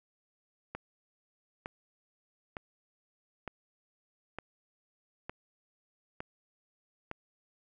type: click train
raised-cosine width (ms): 0.5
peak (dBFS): -23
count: 8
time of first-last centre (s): 0.75-7.114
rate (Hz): 1.1
effects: none